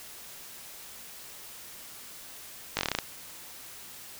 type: slowing click train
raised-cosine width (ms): 0.2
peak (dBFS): -9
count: 9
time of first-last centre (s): 2.77-2.987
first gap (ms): 19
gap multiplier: 1.1
effects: white hiss -46 dBFS RMS until 4.19 s